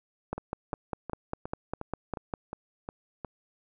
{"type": "two click trains", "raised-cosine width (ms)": 1, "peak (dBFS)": [-22, -17], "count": [9, 11], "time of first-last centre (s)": [[0.38, 3.247], [0.33, 2.338]], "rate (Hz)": [2.79, 4.98], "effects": []}